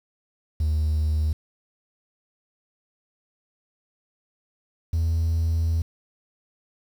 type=tone pair in turn; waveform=triangle; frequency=77.2 / 82.03 Hz; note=D#2 / E2; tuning=-13 / -8 cents; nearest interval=minor second; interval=105 cents; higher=second; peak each=-17 dBFS; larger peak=neither; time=0.6-1.33 / 4.93-5.82 s; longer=second; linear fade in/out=5 ms; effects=tanh soft clip ceiling -15 dBFS + 8-bit